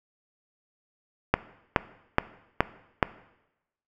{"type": "click train", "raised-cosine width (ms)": 0.5, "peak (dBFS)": -3, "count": 5, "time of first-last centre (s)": [1.34, 3.028], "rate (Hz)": 2.37, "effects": ["noise-tail reverb RT60 0.9 s tail -17 dB re dry"]}